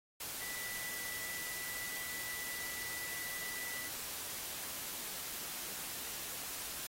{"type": "tone in noise", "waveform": "sine", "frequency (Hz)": 1976, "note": "B6", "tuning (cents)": 0, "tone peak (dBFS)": -44, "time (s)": [0.41, 3.88], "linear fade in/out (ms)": 5, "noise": "white", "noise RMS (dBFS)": -43, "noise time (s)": [0.2, 6.87], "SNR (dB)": -4, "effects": ["AAC 48 kbps"]}